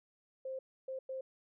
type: tone bursts at uneven times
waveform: sine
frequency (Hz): 526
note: C5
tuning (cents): +9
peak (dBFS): -38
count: 3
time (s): 0.45-0.59 / 0.88-0.99 / 1.09-1.21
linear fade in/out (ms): 5
effects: none